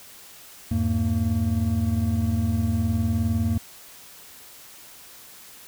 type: tone cluster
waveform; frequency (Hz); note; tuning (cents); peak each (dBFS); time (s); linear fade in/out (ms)
triangle; 83.4 / 103 / 227.7; E2 / G#2 / A#3; +21 / -14 / -40; -23; 0.71-3.58; 5
effects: white hiss -46 dBFS RMS until 5.67 s

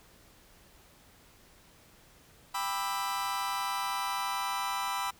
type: chord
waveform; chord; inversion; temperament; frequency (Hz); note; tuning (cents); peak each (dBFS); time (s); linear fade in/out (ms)
40% pulse; E minor seventh; first; just; 791.1 / 988.9 / 1186.7 / 1318.5; G5 / B5 / D6 / E6; +16 / +2 / +18 / 0; -37 / -33 / -39 / -37; 2.54-5.11; 10
effects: pink hiss -59 dBFS RMS until 5.19 s

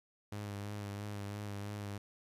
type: tone with vibrato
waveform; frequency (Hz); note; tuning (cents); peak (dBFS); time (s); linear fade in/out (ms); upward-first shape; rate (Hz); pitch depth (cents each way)
sawtooth; 102.3; G#2; -26; -36; 0.32-1.98; 5; sine; 3; 29
effects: resampled to 32000 Hz + 12-bit

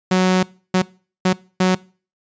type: tone bursts at uneven times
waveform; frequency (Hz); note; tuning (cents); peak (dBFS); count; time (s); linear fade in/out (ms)
sawtooth; 185; F#3; 0; -9; 4; 0.11-0.43 / 0.74-0.82 / 1.25-1.33 / 1.6-1.75; 5
effects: noise-tail reverb RT60 0.4 s tail -23 dB re dry + resampled to 16000 Hz

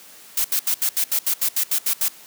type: noise bursts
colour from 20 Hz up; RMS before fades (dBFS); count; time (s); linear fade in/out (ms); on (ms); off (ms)
blue; -20; 12; 0.37-2.084; 5; 75; 74
effects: white hiss -45 dBFS RMS until 2.26 s + high-pass 150 Hz 12 dB/octave

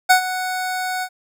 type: tone with ADSR envelope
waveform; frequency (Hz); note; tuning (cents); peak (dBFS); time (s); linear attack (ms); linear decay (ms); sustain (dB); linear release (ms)
25% pulse; 740; F#5; 0; -4; 0.09-1.09; 16; 99; -14; 63
effects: none

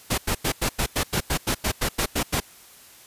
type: noise bursts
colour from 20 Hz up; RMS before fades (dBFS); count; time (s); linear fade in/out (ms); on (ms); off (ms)
pink; -23; 14; 0.1-2.403; 10; 80; 91
effects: white hiss -49 dBFS RMS until 3.06 s + resampled to 32000 Hz

